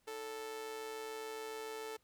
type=tone with amplitude modulation; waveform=sawtooth; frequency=440 Hz; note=A4; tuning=in tune; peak=-36 dBFS; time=0.07-1.97 s; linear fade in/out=10 ms; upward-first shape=sine; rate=127 Hz; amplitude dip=50%; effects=pink hiss -75 dBFS RMS until 2.03 s